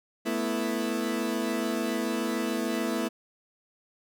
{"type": "chord", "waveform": "30% pulse", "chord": "A suspended second", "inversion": "none", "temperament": "equal", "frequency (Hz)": [220, 246.9, 329.6], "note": ["A3", "B3", "E4"], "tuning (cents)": [0, 0, 0], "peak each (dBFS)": -29, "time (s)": [0.25, 3.09], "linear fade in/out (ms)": 20, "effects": []}